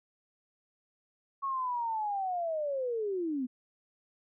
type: linear sweep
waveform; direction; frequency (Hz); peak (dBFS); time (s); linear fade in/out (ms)
sine; down; 1108.7 to 241.2; -30; 1.42-3.47; 20
effects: none